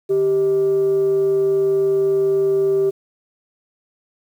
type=tone with frequency modulation; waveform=sine; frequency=390.9 Hz; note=G4; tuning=5 cents flat; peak=-13 dBFS; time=0.09-2.91 s; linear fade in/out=20 ms; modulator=240 Hz; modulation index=0.2; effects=tanh soft clip ceiling -10 dBFS + 8-bit